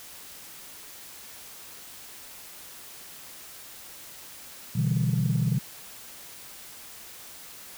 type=chord; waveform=sine; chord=E minor seventh; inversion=second; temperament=equal; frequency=123.47 / 146.83 / 164.81 / 196 Hz; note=B2 / D3 / E3 / G3; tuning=0 / 0 / 0 / 0 cents; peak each=-25 / -27 / -27 / -30 dBFS; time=4.75-5.59 s; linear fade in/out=10 ms; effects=tanh soft clip ceiling -15 dBFS + white hiss -45 dBFS RMS until 7.77 s